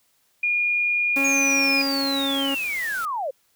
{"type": "tone", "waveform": "sine", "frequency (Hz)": 2430, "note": "D#7", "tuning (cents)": -42, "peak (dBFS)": -19, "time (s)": [0.43, 1.82], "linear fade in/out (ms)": 5}
{"type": "harmonic tone", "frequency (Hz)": 274.9, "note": "C#4", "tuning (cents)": -14, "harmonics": [1, 2, 3, 4, 5, 6, 7, 8, 9, 10], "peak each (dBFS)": [-25, -31, -35, -37, -39, -41, -42, -43, -44, -45], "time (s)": [1.16, 2.55], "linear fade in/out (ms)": 10}
{"type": "noise", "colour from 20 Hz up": "white", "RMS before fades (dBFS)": -38, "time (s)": [1.16, 3.05], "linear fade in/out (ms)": 0}
{"type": "linear sweep", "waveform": "sine", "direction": "down", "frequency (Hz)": [6645, 493.9], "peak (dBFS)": -24, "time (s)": [1.24, 3.31], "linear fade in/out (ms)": 10}
{"effects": ["white hiss -65 dBFS RMS until 3.55 s"]}